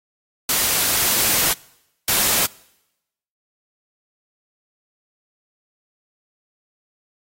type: noise bursts at uneven times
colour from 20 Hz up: white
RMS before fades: -18 dBFS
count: 2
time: 0.49-1.53 / 2.08-2.46 s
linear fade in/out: 2 ms
effects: noise-tail reverb RT60 0.9 s tail -24 dB re dry + AAC 48 kbps